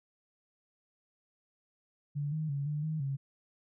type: tone with pitch steps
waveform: sine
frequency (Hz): 144.8 / 156 / 140.9 / 149 / 156.7 / 137.4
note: D3 / D#3 / C#3 / D3 / D#3 / C#3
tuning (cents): -24 / +5 / +29 / +25 / +13 / -15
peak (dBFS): -31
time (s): 2.15-3.17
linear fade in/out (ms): 20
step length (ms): 170
effects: none